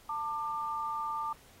sine tone pair together, 893 / 1192 Hz, A5 / D6, +25 / +25 cents, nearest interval perfect fourth, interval 500 cents, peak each -36 / -34 dBFS, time 0.09-1.33 s, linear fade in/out 5 ms, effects pink hiss -59 dBFS RMS until 1.6 s + AAC 48 kbps

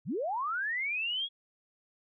sine linear sweep, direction up, 100 to 3362 Hz, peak -30 dBFS, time 0.05-1.29 s, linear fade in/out 50 ms, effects none

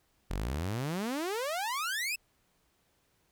sawtooth exponential sweep, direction up, 41.42 to 2683 Hz, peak -28 dBFS, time 0.3-2.16 s, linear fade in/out 10 ms, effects pink hiss -72 dBFS RMS until 3.31 s

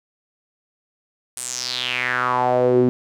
sawtooth tone with band-pass filter sweep, 125.1 Hz, B2, 23 cents sharp, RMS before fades -20 dBFS, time 1.37-2.89 s, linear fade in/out 0 ms, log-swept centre 9500 to 290 Hz, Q 4.8, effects none

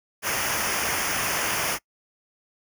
pink noise with comb filter, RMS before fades -26 dBFS, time 0.22-1.79 s, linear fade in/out 50 ms, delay 0.25 ms, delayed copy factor -0.75, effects noise-tail reverb RT60 0.1 s tail -24 dB re dry + high-pass 60 Hz 12 dB/octave

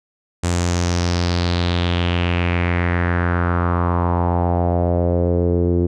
sawtooth tone with low-pass filter sweep, 87.31 Hz, F2, in tune, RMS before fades -18 dBFS, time 0.43-5.87 s, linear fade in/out 10 ms, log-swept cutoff 7900 to 360 Hz, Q 3.5, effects none

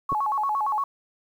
sine tone with vibrato, 970 Hz, B5, 31 cents flat, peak -22 dBFS, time 0.09-0.84 s, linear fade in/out 5 ms, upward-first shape square, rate 8.7 Hz, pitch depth 230 cents each way
clicks, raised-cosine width 2 ms, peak -20 dBFS, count 2, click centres 0.12 / 0.127 s
effects 9-bit

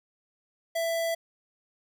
square tone, 664 Hz, E5, 12 cents sharp, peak -27 dBFS, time 0.75-1.15 s, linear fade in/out 10 ms, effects none

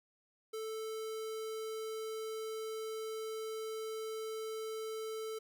square tone with notch filter, 440 Hz, A4, in tune, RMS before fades -41 dBFS, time 0.53-5.39 s, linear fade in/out 10 ms, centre 1900 Hz, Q 1.9, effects none

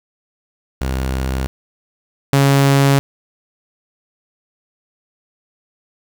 sawtooth tone pair in turn, 65.41 / 138.6 Hz, C2 / C#3, 0 / 0 cents, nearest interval octave + minor second, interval 1300 cents, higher second, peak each -14 / -6 dBFS, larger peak second, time 0.81-1.47 / 2.33-2.99 s, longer neither, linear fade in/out 0 ms, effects 7-bit

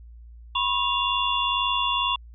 sine tone cluster, 980 / 1082 / 2792 / 3441 Hz, B5 / C#6 / F7 / A7, -14 / -42 / -1 / -39 cents, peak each -27 dBFS, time 0.55-2.16 s, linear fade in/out 5 ms, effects added 58 Hz sine -42 dBFS peak until 2.34 s

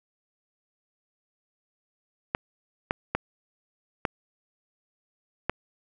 clicks, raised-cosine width 0.5 ms, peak -9 dBFS, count 5, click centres 2.349 / 2.909 / 3.15 / 4.052 / 5.496 s, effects none

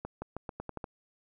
accelerating click train, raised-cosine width 1 ms, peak -23 dBFS, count 8, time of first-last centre 0.05-0.842 s, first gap 170 ms, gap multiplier 0.86, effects none

